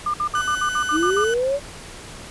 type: tone bursts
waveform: sine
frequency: 1200 Hz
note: D6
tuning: 37 cents sharp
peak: -19 dBFS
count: 9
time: 0.06-1.243 s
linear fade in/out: 5 ms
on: 79 ms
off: 59 ms
type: tone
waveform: 35% pulse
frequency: 1500 Hz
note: F#6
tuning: 23 cents sharp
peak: -22 dBFS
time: 0.35-1.34 s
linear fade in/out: 2 ms
type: linear sweep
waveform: sine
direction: up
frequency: 293.7 to 581 Hz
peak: -18 dBFS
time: 0.91-1.6 s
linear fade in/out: 50 ms
effects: pink hiss -38 dBFS RMS until 2.3 s + resampled to 24000 Hz